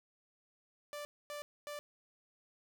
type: tone bursts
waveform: sawtooth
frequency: 587.3 Hz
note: D5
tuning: in tune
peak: -38 dBFS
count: 3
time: 0.93-1.79 s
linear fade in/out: 0 ms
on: 120 ms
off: 250 ms
effects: none